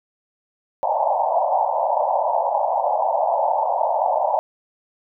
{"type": "band-pass noise", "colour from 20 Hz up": "white", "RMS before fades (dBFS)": -20, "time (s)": [0.83, 4.39], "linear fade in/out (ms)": 0, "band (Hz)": [560, 940], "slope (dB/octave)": 96, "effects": []}